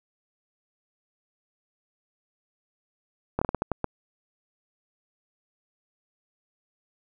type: slowing click train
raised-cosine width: 1 ms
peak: -11 dBFS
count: 8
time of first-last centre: 3.39-3.843 s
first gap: 25 ms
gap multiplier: 1.31
effects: none